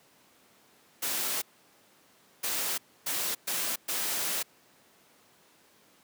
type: noise bursts at uneven times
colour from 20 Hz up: white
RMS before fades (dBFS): -31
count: 5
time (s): 1.02-1.42 / 2.43-2.78 / 3.06-3.35 / 3.47-3.76 / 3.88-4.43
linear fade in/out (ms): 10
effects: pink hiss -61 dBFS RMS until 6.03 s + high-pass 200 Hz 12 dB/octave